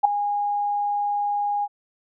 sine tone with ADSR envelope, 820 Hz, G#5, 22 cents flat, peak -8 dBFS, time 0.03-1.68 s, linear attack 20 ms, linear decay 5 ms, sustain -13 dB, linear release 44 ms, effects none

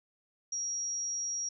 sine tone, 5670 Hz, F8, 25 cents sharp, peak -32 dBFS, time 0.52-1.49 s, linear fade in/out 5 ms, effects none

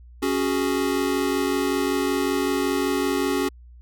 square chord, C# suspended fourth, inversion none, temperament equal, 277.2 / 370 / 415.3 Hz, C#4 / F#4 / G#4, 0 / 0 / 0 cents, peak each -25 / -26 / -28 dBFS, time 0.22-3.49 s, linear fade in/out 10 ms, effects added 60 Hz sine -43 dBFS peak until 3.81 s

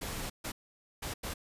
pink noise bursts at uneven times, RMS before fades -38 dBFS, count 4, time 0.01-0.3 / 0.44-0.52 / 1.02-1.14 / 1.23-1.34 s, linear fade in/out 10 ms, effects resampled to 32000 Hz

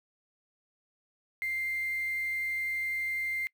sine tone with quantisation, 2096 Hz, C7, 2 cents sharp, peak -30 dBFS, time 1.42-3.47 s, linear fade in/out 0 ms, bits 8, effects noise-tail reverb RT60 0.1 s tail -24 dB re dry

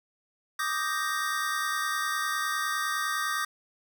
square chord, Eb major seventh, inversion third, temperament equal, 1174.7 / 1244.5 / 1568 / 1864.7 Hz, D6 / Eb6 / G6 / Bb6, 0 / 0 / 0 / 0 cents, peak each -34 dBFS, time 0.59-3.45 s, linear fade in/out 5 ms, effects none

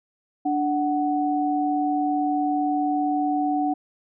sine tone pair together, 293.7 / 744.1 Hz, D4 / F#5, 0 / +10 cents, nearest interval octave + major third, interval 1610 cents, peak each -23 dBFS, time 0.45-3.74 s, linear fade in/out 10 ms, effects none

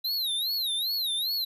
square tone with vibrato, 3951 Hz, B7, in tune, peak -27 dBFS, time 0.04-1.45 s, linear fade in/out 10 ms, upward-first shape sine, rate 2.5 Hz, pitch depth 190 cents each way, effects none

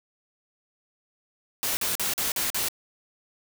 white noise bursts, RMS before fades -27 dBFS, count 6, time 1.63-2.685 s, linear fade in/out 0 ms, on 140 ms, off 43 ms, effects none

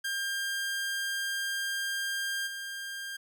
sawtooth tone with level steps, 1600 Hz, G6, 35 cents sharp, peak -27 / -33 dBFS, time 0.04-3.17 s, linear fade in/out 10 ms, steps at 2.46 s, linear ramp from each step 20 ms, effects none

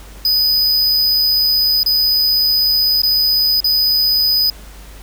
square tone with dropouts, 4988 Hz, D#8, 3 cents sharp, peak -12 dBFS, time 0.25-4.5 s, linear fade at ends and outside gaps 2 ms, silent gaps 1.832-1.861 / 3.019-3.033 / 3.604-3.643 s, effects added 50 Hz sine -35 dBFS peak until 5.02 s + pink hiss -41 dBFS RMS until 5.02 s

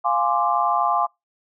sine chord, D half-diminished seventh, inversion first, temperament equal, 698.5 / 830.6 / 1046.5 / 1174.7 Hz, F5 / Ab5 / C6 / D6, 0 / 0 / 0 / 0 cents, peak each -23 dBFS, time 0.04-1.07 s, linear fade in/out 20 ms, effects noise-tail reverb RT60 0.2 s tail -26 dB re dry

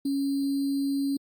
sine tone with sample-and-hold, 277.2 Hz, C#4, in tune, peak -24 dBFS, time 0.05-1.17 s, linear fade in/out 5 ms, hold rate 4410 Hz, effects Opus 32 kbps

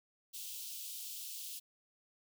white high-pass noise, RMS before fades -45 dBFS, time 0.33-1.6 s, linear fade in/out 20 ms, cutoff 2800 Hz, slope 48 dB/octave, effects none

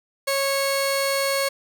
sawtooth tone pair together, 550 / 2200 Hz, C#5 / C#7, -14 / -14 cents, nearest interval 2 octaves, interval 2400 cents, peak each -18 / -21 dBFS, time 0.27-1.49 s, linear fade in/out 10 ms, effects none

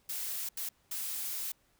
blue noise bursts at uneven times, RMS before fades -37 dBFS, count 3, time 0.09-0.49 / 0.57-0.69 / 0.91-1.52 s, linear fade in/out 5 ms, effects pink hiss -70 dBFS RMS until 1.79 s

